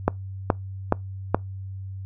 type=click train; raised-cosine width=1 ms; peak=-3 dBFS; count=4; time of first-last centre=0.08-1.346 s; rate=2.37 Hz; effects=noise-tail reverb RT60 0.2 s tail -25 dB re dry + added 96 Hz sine -32 dBFS peak until 2.05 s